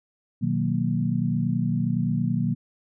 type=chord; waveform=sine; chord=B major seventh; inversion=none; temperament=equal; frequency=123.47 / 155.56 / 185 / 233.1 Hz; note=B2 / D#3 / F#3 / A#3; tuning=0 / 0 / 0 / 0 cents; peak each=-27 dBFS; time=0.41-2.55 s; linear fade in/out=20 ms; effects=none